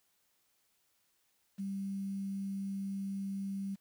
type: tone with quantisation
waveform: sine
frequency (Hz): 196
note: G3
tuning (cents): 0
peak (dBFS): -35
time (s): 1.58-3.76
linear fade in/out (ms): 20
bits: 10
effects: white hiss -75 dBFS RMS until 3.8 s